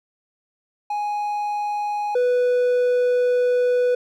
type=tone pair in turn; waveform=triangle; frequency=830.6 / 493.9 Hz; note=G#5 / B4; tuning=0 / 0 cents; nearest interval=major sixth; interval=900 cents; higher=first; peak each=-20 / -14 dBFS; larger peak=second; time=0.9-2.15 / 2.15-3.95 s; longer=second; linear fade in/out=5 ms; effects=none